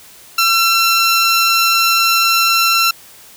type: tone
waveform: 15% pulse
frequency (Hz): 1352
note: E6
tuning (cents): +43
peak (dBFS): -4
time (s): 0.38-2.91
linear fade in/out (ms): 5
effects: white hiss -41 dBFS RMS until 3.36 s